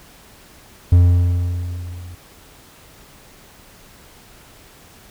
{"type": "tone with level ramp", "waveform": "triangle", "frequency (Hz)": 88.1, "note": "F2", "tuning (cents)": 16, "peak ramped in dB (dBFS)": [-4, -31], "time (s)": [0.92, 2.15], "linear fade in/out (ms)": 5, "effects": ["pink hiss -46 dBFS RMS until 5.1 s"]}